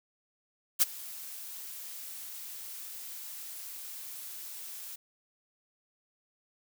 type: noise with ADSR envelope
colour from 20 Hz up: blue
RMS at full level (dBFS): -21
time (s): 0.79-4.96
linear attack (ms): 29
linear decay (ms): 24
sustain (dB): -22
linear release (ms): 9
effects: none